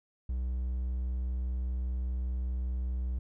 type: tone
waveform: triangle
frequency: 62.5 Hz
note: B1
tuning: 21 cents sharp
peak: -28 dBFS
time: 0.29-3.19 s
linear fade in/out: 5 ms
effects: none